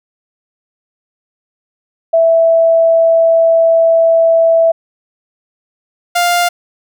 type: tone pair in turn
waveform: sine / sawtooth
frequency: 659.3 / 700.5 Hz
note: E5 / F5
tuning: 0 / +5 cents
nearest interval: minor second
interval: 105 cents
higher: second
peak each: -6 dBFS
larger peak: neither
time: 2.13-4.72 / 6.15-6.49 s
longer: first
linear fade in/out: 10 ms
effects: none